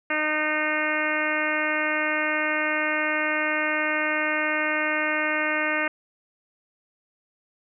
harmonic tone, 306.2 Hz, D#4, 28 cents flat, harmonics 1 / 2 / 3 / 4 / 5 / 6 / 7 / 8 / 9, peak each -32 / -30 / -35 / -32 / -29 / -29 / -29 / -33 / -35 dBFS, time 0.1-5.88 s, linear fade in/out 5 ms, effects none

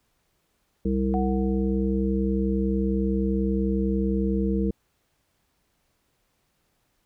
harmonic tone, 65.41 Hz, C2, in tune, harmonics 1 / 3 / 5 / 7, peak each -27 / -24 / -29 / -30 dBFS, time 0.85-4.71 s, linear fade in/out 5 ms
sine tone with exponential decay, 740 Hz, F#5, in tune, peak -26 dBFS, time 1.14-2.06 s, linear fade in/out 0 ms, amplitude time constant 200 ms
effects pink hiss -71 dBFS RMS until 7.05 s

